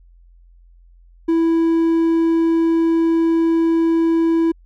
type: tone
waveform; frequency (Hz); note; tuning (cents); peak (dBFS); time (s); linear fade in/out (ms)
triangle; 329.6; E4; 0; -11; 1.28-4.52; 10
effects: added 43 Hz sine -45 dBFS peak until 4.65 s